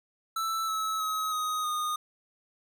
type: tone with pitch steps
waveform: square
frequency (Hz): 1322 / 1298.5 / 1275.5 / 1252.9 / 1230.6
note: E6 / E6 / D#6 / D#6 / D#6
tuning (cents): +5 / -26 / +43 / +12 / -19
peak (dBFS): -29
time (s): 0.36-1.96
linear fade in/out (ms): 5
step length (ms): 320
effects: none